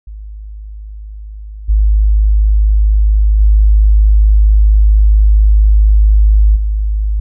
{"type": "tone with level steps", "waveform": "sine", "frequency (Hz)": 52.2, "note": "G#1", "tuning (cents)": 10, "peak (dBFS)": [-25, -6, -4, -11], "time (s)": [0.07, 7.2], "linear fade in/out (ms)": 5, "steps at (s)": [1.68, 3.39, 6.55], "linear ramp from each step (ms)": 20, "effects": []}